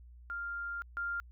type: tone pair in turn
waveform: sine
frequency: 1396.9 / 1396.9 Hz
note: F6 / F6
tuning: 0 / 0 cents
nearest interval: unison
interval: 0 cents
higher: neither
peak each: -36 / -33 dBFS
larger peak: second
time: 0.3-0.82 / 0.97-1.2 s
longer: first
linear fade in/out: 0 ms
effects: added 60 Hz sine -51 dBFS peak until 1.31 s